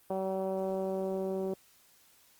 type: tone with low-pass filter sweep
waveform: 10% pulse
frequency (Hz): 190.5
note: G3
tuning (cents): -49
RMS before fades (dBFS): -33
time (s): 0.1-1.54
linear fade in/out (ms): 5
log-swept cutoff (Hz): 670 to 430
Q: 2
effects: white hiss -63 dBFS RMS until 2.39 s + Opus 32 kbps